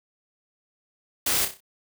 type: noise with echo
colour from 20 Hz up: white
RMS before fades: -24 dBFS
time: 1.26-1.45 s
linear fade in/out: 5 ms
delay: 31 ms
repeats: 5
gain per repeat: -7 dB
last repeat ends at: 1.605 s
effects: none